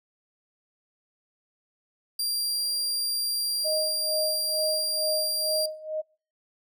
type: tone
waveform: sawtooth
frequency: 4757 Hz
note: D8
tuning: 21 cents sharp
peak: -23 dBFS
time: 2.19-5.66 s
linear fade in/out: 5 ms
type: tone with tremolo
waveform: sine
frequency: 622.3 Hz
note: D#5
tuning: in tune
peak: -25 dBFS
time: 3.64-6.02 s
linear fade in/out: 20 ms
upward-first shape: sine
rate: 2.2 Hz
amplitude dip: 85%
effects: noise-tail reverb RT60 0.4 s tail -26 dB re dry